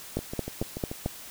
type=two click trains; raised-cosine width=2 ms; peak=-20 / -14 dBFS; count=7 / 5; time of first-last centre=0.19-1.06 / 0.17-1.061 s; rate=6.9 / 4.49 Hz; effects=white hiss -44 dBFS RMS until 1.3 s